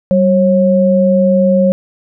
sine tone pair together, 192.33 / 544 Hz, G3 / C#5, -33 / -33 cents, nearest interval octave + tritone, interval 1800 cents, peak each -10 dBFS, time 0.11-1.72 s, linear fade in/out 0 ms, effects none

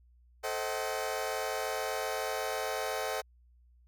sawtooth chord, A diminished seventh, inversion none, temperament just, 440 / 528 / 633.6 / 760.3 Hz, A4 / C5 / Eb5 / Gb5, 0 / +16 / +31 / +47 cents, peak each -34 dBFS, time 0.43-3.22 s, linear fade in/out 20 ms, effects added 60 Hz sine -59 dBFS peak until 3.87 s

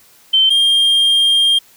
sine / triangle tone pair in turn, 3099 / 3208 Hz, G7 / G7, -21 / +39 cents, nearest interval minor second, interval 60 cents, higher second, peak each -8 dBFS, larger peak neither, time 0.33-0.5 / 0.5-1.59 s, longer second, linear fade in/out 10 ms, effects white hiss -48 dBFS RMS until 1.76 s

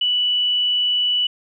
sine tone, 2960 Hz, F#7, in tune, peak -16 dBFS, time 0.01-1.27 s, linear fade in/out 5 ms, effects none

